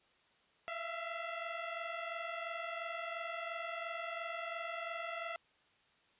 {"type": "tone pair together", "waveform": "15% pulse", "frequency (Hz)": [659.3, 682.2], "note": ["E5", "F5"], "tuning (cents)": [0, -41], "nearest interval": "minor second", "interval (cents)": 59, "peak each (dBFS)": [-36, -36], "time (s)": [0.68, 5.36], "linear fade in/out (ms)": 0, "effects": ["white hiss -70 dBFS RMS until 6.19 s", "resampled to 8000 Hz"]}